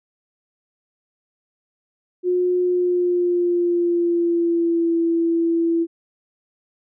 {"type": "tone with pitch glide", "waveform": "sine", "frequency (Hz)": [360, 334], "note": ["F#4", "E4"], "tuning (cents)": [-47, 23], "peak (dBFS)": -16, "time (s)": [2.23, 5.87], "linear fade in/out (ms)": 50, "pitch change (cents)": -130, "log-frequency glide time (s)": [2.61, 4.96], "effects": []}